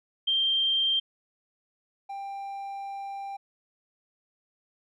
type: tone pair in turn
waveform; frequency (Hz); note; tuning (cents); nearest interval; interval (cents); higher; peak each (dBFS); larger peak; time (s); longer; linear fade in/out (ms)
sine / triangle; 3165 / 791.2; G7 / G5; +16 / +16; 2 octaves; 2400; first; -22 / -32; first; 0.27-1 / 2.09-3.37; second; 10
effects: none